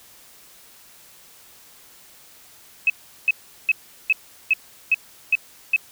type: tone bursts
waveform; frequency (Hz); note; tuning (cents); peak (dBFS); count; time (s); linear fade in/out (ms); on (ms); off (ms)
sine; 2576; E7; -41; -13; 8; 2.87-5.762; 2; 29; 380
effects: white hiss -49 dBFS RMS until 5.91 s